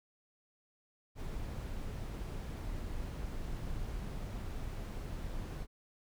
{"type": "noise", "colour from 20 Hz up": "brown", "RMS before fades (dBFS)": -40, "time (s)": [1.15, 5.67], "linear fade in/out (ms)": 50, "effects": []}